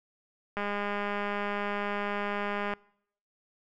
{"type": "click train", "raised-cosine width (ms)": 0.5, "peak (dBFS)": -18, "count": 443, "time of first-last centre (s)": [0.57, 2.737], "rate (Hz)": 204, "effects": ["noise-tail reverb RT60 0.7 s tail -25 dB re dry"]}